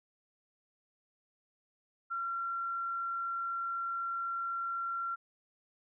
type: tone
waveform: sine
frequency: 1368 Hz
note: F6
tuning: 36 cents flat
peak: -33 dBFS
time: 2.1-5.16 s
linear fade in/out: 20 ms
effects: none